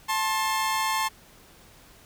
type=tone pair together; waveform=sawtooth; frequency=880 / 1065.8 Hz; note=A5 / C6; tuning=0 / +32 cents; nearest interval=minor third; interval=332 cents; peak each=-23 dBFS; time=0.08-1.09 s; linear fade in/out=20 ms; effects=pink hiss -53 dBFS RMS until 2.05 s